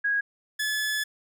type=tone pair in turn; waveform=sine / sawtooth; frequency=1649 / 1718.1 Hz; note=G#6 / A6; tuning=-13 / -42 cents; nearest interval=minor second; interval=71 cents; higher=second; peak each=-22 dBFS; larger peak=neither; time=0.04-0.21 / 0.59-1.04 s; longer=second; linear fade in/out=10 ms; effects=none